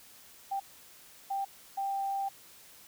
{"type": "tone bursts at uneven times", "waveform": "sine", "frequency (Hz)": 787, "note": "G5", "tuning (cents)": 7, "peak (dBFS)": -30, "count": 3, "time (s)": [[0.51, 0.6], [1.3, 1.45], [1.77, 2.29]], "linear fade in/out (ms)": 10, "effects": ["white hiss -55 dBFS RMS until 2.87 s"]}